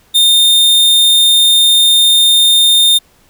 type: tone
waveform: 45% pulse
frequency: 3637 Hz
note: A#7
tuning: 43 cents flat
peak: -6 dBFS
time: 0.14-2.99 s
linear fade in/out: 20 ms
effects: pink hiss -50 dBFS RMS until 3.29 s